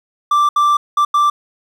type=tone bursts at uneven times; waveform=triangle; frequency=1174.7 Hz; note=D6; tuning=in tune; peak=-8 dBFS; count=4; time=0.31-0.49 / 0.56-0.77 / 0.97-1.05 / 1.14-1.3 s; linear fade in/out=5 ms; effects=8-bit